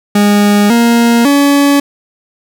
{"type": "tone with pitch steps", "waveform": "40% pulse", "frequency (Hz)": [205.4, 234.4, 283.3], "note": ["G#3", "A#3", "C#4"], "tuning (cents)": [-19, 10, 38], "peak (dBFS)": -5, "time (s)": [0.15, 1.8], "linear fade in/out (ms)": 5, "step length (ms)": 550, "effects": []}